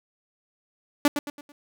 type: tone with echo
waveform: sawtooth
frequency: 290.1 Hz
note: D4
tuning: 21 cents flat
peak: -12 dBFS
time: 1.05-1.08 s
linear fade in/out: 2 ms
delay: 110 ms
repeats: 4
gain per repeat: -8 dB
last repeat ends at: 1.52 s
effects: none